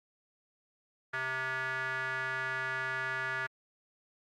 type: tone with band-pass filter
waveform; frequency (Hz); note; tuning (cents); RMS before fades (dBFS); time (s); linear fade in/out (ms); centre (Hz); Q
square; 130.81; C3; 0; -35; 1.13-3.47; 10; 1600; 4.9
effects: Opus 48 kbps